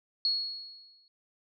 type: tone with exponential decay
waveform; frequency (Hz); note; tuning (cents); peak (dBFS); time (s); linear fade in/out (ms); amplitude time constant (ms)
sine; 4334; C#8; -40; -23; 0.25-1.08; 1; 180
effects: none